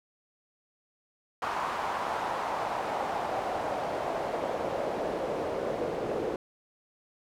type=noise with band-pass filter sweep; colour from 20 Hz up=pink; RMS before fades=-32 dBFS; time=1.42-6.36 s; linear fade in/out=2 ms; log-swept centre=1000 to 450 Hz; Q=2.3; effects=none